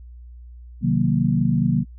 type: chord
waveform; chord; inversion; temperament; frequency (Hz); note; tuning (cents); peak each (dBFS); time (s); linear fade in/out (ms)
sine; C half-diminished seventh; none; equal; 130.81 / 155.56 / 185 / 233.1; C3 / Eb3 / Gb3 / Bb3; 0 / 0 / 0 / 0; -22; 0.81-1.85; 50
effects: added 60 Hz sine -38 dBFS peak until 1.98 s